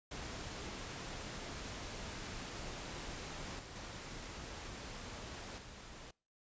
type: noise with level steps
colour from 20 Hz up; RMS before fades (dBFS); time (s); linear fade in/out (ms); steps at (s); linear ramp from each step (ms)
pink; -45 / -50 / -47 / -52; 0.11-6.11; 5; 3.59 / 3.75 / 5.58; 5
effects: noise-tail reverb RT60 0.4 s tail -26 dB re dry + resampled to 16000 Hz